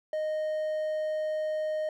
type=tone; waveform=triangle; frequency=619 Hz; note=D#5; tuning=9 cents flat; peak=-26 dBFS; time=0.13-1.89 s; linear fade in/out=2 ms; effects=none